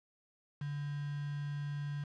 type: tone with quantisation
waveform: sine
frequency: 144.5 Hz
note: D3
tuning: 28 cents flat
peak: -36 dBFS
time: 0.61-2.04 s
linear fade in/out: 5 ms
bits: 8
effects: low-pass 4000 Hz 12 dB/octave